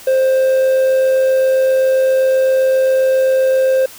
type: tone with amplitude modulation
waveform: triangle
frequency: 525 Hz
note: C5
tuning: 6 cents sharp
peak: -7 dBFS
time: 0.07-3.86 s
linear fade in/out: 5 ms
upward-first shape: sine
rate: 87.6 Hz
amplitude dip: 25%
effects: white hiss -37 dBFS RMS until 3.98 s

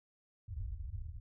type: low-pass noise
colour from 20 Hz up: white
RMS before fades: -42 dBFS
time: 0.48-1.2 s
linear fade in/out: 10 ms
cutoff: 100 Hz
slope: 48 dB/octave
effects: none

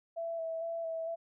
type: tone with vibrato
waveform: sine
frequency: 660 Hz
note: E5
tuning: 2 cents sharp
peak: -34 dBFS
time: 0.16-1.16 s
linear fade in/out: 20 ms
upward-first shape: square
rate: 2.2 Hz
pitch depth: 18 cents each way
effects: none

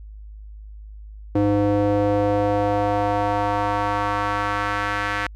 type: tone with band-pass filter sweep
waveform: square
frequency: 102.3 Hz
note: G#2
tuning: 26 cents flat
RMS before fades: -21 dBFS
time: 1.35-5.27 s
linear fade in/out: 5 ms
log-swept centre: 380 to 1700 Hz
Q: 1.9
effects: added 52 Hz sine -36 dBFS peak until 5.35 s

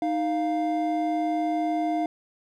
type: tone pair together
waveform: triangle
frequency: 311.1 / 698.4 Hz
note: D#4 / F5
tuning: 0 / 0 cents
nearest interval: octave + major second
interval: 1400 cents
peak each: -24 dBFS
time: 0.02-2.06 s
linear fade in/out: 2 ms
effects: none

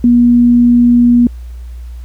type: tone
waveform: sine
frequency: 240.5 Hz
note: B3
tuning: 46 cents flat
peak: -4 dBFS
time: 0.04-1.27 s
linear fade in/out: 2 ms
effects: added 60 Hz sine -24 dBFS peak until 2.04 s + pink hiss -49 dBFS RMS until 2.04 s

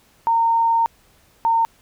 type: tone pair in turn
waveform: sine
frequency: 918 / 913.8 Hz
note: A#5 / A#5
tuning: -27 / -35 cents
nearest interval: unison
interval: 8 cents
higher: first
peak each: -14 dBFS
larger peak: neither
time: 0.27-0.86 / 1.45-1.65 s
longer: first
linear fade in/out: 0 ms
effects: pink hiss -56 dBFS RMS until 1.81 s

